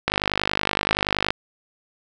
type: click train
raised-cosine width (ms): 0.3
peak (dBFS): -3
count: 63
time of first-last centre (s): 0.08-1.305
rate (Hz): 50.6
effects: none